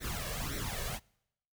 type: noise with flanger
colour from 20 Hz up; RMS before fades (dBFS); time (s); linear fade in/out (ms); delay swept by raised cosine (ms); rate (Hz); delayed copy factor
pink; -37; 0-1; 50; 0.51 to 1.81; 1.8; +0.75
effects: noise-tail reverb RT60 0.8 s tail -26 dB re dry